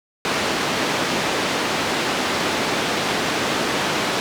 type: band-pass noise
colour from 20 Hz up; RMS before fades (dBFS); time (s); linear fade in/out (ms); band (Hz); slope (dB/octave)
pink; -22; 0.25-4.2; 0; 230 to 4900; 12
effects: none